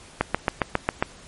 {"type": "click train", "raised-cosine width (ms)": 0.5, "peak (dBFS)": -4, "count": 7, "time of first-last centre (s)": [0.21, 1.025], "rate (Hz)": 7.36, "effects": ["pink hiss -47 dBFS RMS until 1.27 s", "MP3 48 kbps"]}